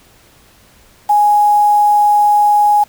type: tone with quantisation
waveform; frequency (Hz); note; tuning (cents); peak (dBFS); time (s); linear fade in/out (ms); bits
sine; 830.6; G#5; 0; -7; 1.09-2.84; 10; 5
effects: pink hiss -47 dBFS RMS until 2.88 s